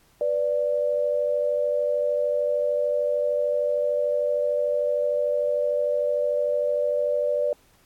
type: tone pair together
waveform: sine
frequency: 492.9 / 586.2 Hz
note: B4 / D5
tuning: -3 / -3 cents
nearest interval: minor third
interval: 300 cents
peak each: -26 / -22 dBFS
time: 0.21-7.53 s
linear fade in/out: 2 ms
effects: pink hiss -60 dBFS RMS until 7.85 s + AAC 64 kbps